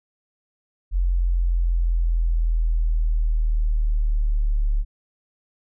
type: linear sweep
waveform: sine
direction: down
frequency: 44.41 to 36.05 Hz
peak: -17 dBFS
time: 0.91-4.85 s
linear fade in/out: 50 ms
effects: none